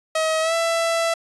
sawtooth tone with pitch glide, 636 to 665.3 Hz, D#5 to E5, +38 to +16 cents, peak -15 dBFS, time 0.15-1.14 s, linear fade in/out 5 ms, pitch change +78 cents, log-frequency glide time 0.41-0.54 s, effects resampled to 24000 Hz

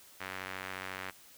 sawtooth tone with band-pass filter, 94.2 Hz, F#2, 32 cents sharp, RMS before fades -42 dBFS, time 0.2-1.11 s, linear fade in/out 10 ms, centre 1900 Hz, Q 1.4, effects white hiss -57 dBFS RMS until 1.37 s

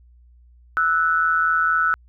sine tone pair together, 1315.8 / 1480 Hz, E6 / F#6, -4 / 0 cents, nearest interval major second, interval 204 cents, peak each -19 dBFS, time 0.77-1.94 s, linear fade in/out 0 ms, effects added 60 Hz sine -48 dBFS peak until 2.08 s

